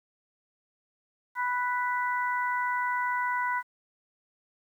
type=harmonic tone; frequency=493.9 Hz; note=B4; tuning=in tune; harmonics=2 / 3 / 4; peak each=-28 / -32 / -34 dBFS; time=1.35-3.63 s; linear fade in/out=50 ms; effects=10-bit